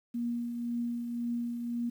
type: tone with tremolo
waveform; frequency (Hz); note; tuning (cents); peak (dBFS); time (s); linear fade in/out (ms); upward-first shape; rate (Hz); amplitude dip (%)
sine; 237.4; A#3; +32; -29; 0.14-1.9; 10; triangle; 1.9; 45
effects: 10-bit